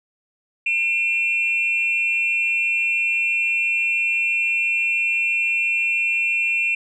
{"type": "tone pair together", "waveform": "sine", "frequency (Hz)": [2403, 2697], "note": ["D7", "E7"], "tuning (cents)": [39, 39], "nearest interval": "major second", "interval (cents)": 200, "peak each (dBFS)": -20, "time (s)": [0.66, 6.75], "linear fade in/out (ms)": 5, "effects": ["tanh soft clip ceiling -10 dBFS"]}